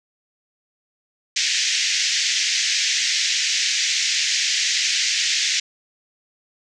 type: band-pass noise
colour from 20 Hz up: white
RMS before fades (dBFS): -21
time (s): 1.36-5.6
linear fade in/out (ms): 5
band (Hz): 1800 to 6700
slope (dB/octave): 48
effects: none